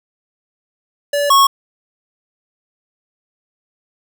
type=tone pair in turn; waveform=square; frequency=576 / 1100.3 Hz; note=D5 / C#6; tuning=-34 / -13 cents; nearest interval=major seventh; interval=1121 cents; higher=second; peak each=-15 / -8 dBFS; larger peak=second; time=1.13-1.3 / 1.3-1.47 s; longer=neither; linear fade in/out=5 ms; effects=none